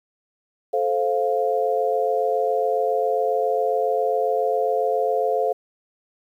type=chord; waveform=sine; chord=F major; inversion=first; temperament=just; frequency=436.5 / 523.8 / 698.5 Hz; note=A4 / C5 / F5; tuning=-14 / +2 / 0 cents; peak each=-23 dBFS; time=0.73-5.53 s; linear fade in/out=10 ms; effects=9-bit